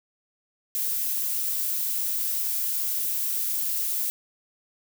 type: noise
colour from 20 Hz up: violet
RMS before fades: -27 dBFS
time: 0.75-4.1 s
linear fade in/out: 0 ms
effects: none